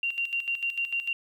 sine tone with tremolo, 2766 Hz, F7, 17 cents flat, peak -25 dBFS, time 0.03-1.13 s, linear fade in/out 2 ms, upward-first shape square, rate 6.7 Hz, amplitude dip 70%, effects 10-bit

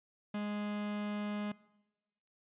45% pulse tone, 207.7 Hz, G#3, in tune, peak -35 dBFS, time 0.34-1.52 s, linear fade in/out 5 ms, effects noise-tail reverb RT60 1.0 s tail -21 dB re dry + resampled to 8000 Hz

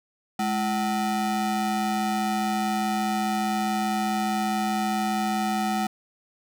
square ring-modulated tone, 272.7 Hz, C#4, 28 cents flat, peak -21 dBFS, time 0.39-5.87 s, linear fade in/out 5 ms, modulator 483 Hz, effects none

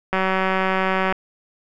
click train, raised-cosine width 0.5 ms, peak -6 dBFS, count 189, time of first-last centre 0.13-1.125 s, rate 189 Hz, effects none

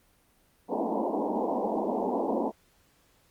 pink band-pass noise, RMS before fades -29 dBFS, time 0.68-2.52 s, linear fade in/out 50 ms, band 200 to 980 Hz, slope 96 dB/octave, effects pink hiss -65 dBFS RMS until 3.3 s + Opus 32 kbps

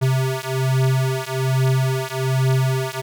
square beating tone pair, 130.7 / 131.9 Hz, C3 / C3, -1 / +14 cents, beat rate 1.2 Hz, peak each -21 dBFS, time 0.01-3.02 s, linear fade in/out 20 ms, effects none

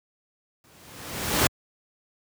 pink noise with exponential growth, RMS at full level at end -18 dBFS, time 0.64-1.47 s, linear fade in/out 1 ms, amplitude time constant 180 ms, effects high-pass 80 Hz 12 dB/octave

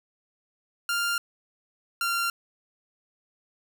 sawtooth tone pair in turn, 1396.9 / 1381.7 Hz, F6 / F6, 0 / -19 cents, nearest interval unison, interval 19 cents, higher first, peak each -21 dBFS, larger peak neither, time 0.89-1.18 / 2.01-2.3 s, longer neither, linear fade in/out 2 ms, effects none

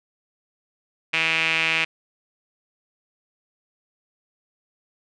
sawtooth tone with band-pass filter, 161.9 Hz, E3, 31 cents flat, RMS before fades -22 dBFS, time 1.13-1.85 s, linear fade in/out 10 ms, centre 2500 Hz, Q 5.2, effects resampled to 22050 Hz

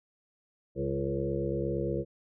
harmonic tone with a mistuned harmonic, 68.7 Hz, C#2, 15 cents flat, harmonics 1 / 2 / 3 / 5 / 6 / 7 / 8, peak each -39 / -35 / -38 / -34 / -38 / -35 / -38 dBFS, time 0.75-2.05 s, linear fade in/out 50 ms, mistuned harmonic 6, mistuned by +28 cents, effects none

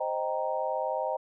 sine chord, C minor seventh, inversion none, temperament equal, 523.3 / 622.3 / 784 / 932.3 Hz, C5 / Eb5 / G5 / Bb5, 0 / 0 / 0 / 0 cents, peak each -33 / -32 / -34 / -34 dBFS, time 0-1.17 s, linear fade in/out 10 ms, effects none

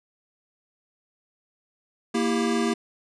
square chord, E diminished, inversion second, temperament equal with one note detuned, 233.1 / 329.6 / 397.2 Hz, Bb3 / E4 / G4, 0 / 0 / +23 cents, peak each -25 / -29 / -28 dBFS, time 2.14-2.74 s, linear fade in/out 10 ms, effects resampled to 22050 Hz

